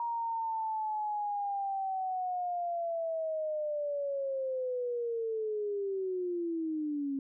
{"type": "linear sweep", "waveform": "sine", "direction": "down", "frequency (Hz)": [944, 270.3], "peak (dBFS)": -31, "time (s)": [0, 7.19], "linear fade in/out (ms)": 2, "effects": []}